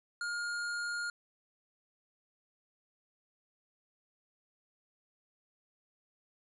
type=tone with hard clipping; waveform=sine; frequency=1419 Hz; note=F6; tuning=27 cents sharp; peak=-36 dBFS; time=0.21-1.1 s; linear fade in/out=2 ms; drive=15 dB; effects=resampled to 24000 Hz